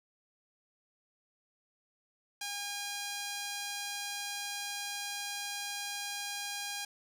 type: tone with band-pass filter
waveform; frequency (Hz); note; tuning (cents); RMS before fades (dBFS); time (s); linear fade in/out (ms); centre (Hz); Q
sawtooth; 812; G#5; -39; -39; 2.41-6.85; 5; 6000; 0.67
effects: 10-bit